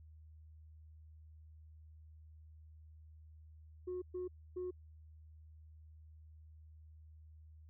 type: tone bursts at uneven times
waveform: sine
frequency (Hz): 363.5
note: F#4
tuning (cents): -31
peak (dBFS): -37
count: 3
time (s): 3.87-4.02 / 4.14-4.28 / 4.56-4.71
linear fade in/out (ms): 10
effects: tanh soft clip ceiling -36 dBFS + added 78 Hz sine -55 dBFS peak until 7.69 s